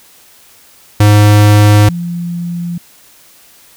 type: tone pair in turn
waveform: square / sine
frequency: 104.3 / 172.8 Hz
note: G#2 / F3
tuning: +8 / -18 cents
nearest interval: major sixth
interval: 874 cents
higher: second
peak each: -4 / -16 dBFS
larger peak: first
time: 1-1.89 / 1.89-2.78 s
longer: neither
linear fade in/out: 5 ms
effects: white hiss -43 dBFS RMS until 3.76 s